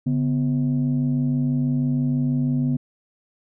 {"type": "tone pair together", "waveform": "sine", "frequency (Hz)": [142.91, 249.1], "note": ["D3", "B3"], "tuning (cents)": [-47, 15], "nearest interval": "minor seventh", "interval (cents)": 962, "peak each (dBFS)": -20, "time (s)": [0.06, 2.77], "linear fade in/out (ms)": 10, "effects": ["tanh soft clip ceiling -14 dBFS"]}